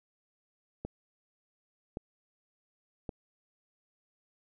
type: click train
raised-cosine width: 2 ms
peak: -23 dBFS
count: 3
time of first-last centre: 0.85-3.092 s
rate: 0.892 Hz
effects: none